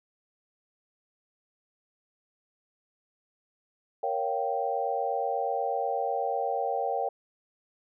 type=chord; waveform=sine; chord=G half-diminished seventh; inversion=first; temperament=equal with one note detuned; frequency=466.2 / 554.4 / 698.5 / 778.6 Hz; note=Bb4 / Db5 / F5 / G5; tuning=0 / 0 / 0 / -12 cents; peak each=-33 / -33 / -33 / -30 dBFS; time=4.03-7.09 s; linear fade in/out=5 ms; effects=none